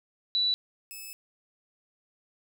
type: tone pair in turn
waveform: sine / 5% pulse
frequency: 3951 / 2601 Hz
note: B7 / E7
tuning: 0 / -24 cents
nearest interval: perfect fifth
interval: 724 cents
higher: first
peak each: -23 / -31 dBFS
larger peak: first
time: 0.35-0.54 / 0.91-1.13 s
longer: second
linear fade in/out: 0 ms
effects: none